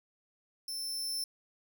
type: tone with level ramp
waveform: sawtooth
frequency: 5330 Hz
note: E8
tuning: 18 cents sharp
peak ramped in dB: -34 to -30 dBFS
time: 0.68-1.24 s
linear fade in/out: 2 ms
effects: 12-bit